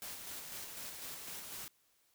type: noise with tremolo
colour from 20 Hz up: white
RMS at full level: -45 dBFS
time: 0.02-1.68 s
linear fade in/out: 0 ms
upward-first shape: square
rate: 4 Hz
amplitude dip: 30%
effects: white hiss -73 dBFS RMS until 2.14 s